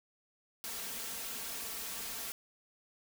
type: noise with comb filter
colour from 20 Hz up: white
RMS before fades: -41 dBFS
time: 0.64-2.32 s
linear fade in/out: 0 ms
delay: 4.4 ms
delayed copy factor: +0.55
effects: none